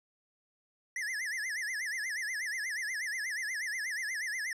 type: tone with vibrato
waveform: square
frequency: 1870 Hz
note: A#6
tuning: 5 cents sharp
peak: -34 dBFS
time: 0.96-4.53 s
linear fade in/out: 2 ms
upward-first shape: sine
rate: 8.3 Hz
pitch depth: 200 cents each way
effects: low-pass 10000 Hz 12 dB/octave